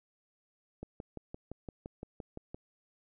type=click train; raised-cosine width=2 ms; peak=-28 dBFS; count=11; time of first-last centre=0.83-2.545 s; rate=5.83 Hz; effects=none